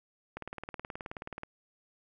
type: click train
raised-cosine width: 0.5 ms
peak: -24 dBFS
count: 21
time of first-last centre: 0.37-1.434 s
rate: 18.8 Hz
effects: none